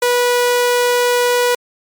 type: tone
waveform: sawtooth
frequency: 488.5 Hz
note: B4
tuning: 19 cents flat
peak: -8 dBFS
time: 0.02-1.55 s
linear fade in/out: 5 ms
effects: MP3 96 kbps